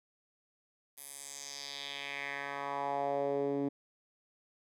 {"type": "tone with band-pass filter sweep", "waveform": "10% pulse", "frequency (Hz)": 140.8, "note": "C#3", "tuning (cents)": 27, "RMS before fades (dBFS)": -37, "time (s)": [0.97, 3.69], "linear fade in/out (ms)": 10, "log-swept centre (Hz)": [12000, 290], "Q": 2.6, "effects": []}